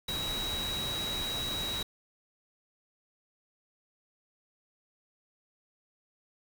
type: tone in noise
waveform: sine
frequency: 3852 Hz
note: B7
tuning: 44 cents flat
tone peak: -33 dBFS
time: 0.08-1.83 s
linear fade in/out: 5 ms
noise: pink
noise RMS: -38 dBFS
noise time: 0.08-1.83 s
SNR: +2 dB
effects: none